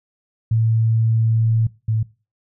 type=tone pair in turn; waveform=sine; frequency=112.6 / 110.35 Hz; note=A2 / A2; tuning=+40 / +5 cents; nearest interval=unison; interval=35 cents; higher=first; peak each=-14 / -16 dBFS; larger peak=first; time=0.51-1.67 / 1.88-2.03 s; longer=first; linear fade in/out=5 ms; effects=noise-tail reverb RT60 0.3 s tail -20 dB re dry